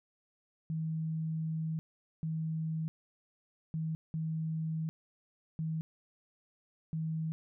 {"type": "tone bursts at uneven times", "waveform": "sine", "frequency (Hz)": 159.7, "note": "D#3", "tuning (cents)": 45, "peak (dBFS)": -32, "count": 6, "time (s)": [[0.7, 1.79], [2.23, 2.88], [3.74, 3.95], [4.14, 4.89], [5.59, 5.81], [6.93, 7.32]], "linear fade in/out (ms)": 0, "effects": []}